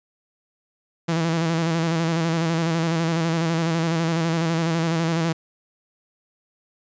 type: tone with vibrato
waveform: sawtooth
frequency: 164.81 Hz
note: E3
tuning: in tune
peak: -16 dBFS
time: 1.08-5.33 s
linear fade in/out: 10 ms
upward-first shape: square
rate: 12 Hz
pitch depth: 39 cents each way
effects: resampled to 16000 Hz